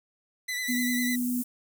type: tone with vibrato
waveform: sawtooth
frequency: 1991 Hz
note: B6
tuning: 14 cents sharp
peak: -26 dBFS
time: 0.48-1.16 s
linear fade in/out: 10 ms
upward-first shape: sine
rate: 10 Hz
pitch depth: 32 cents each way
type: high-pass noise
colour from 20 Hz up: white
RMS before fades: -37 dBFS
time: 0.67-1.44 s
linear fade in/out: 10 ms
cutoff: 7700 Hz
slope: 24 dB/octave
type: tone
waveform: sine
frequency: 246.3 Hz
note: B3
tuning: 5 cents flat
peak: -26 dBFS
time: 0.68-1.43 s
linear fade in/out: 20 ms
effects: none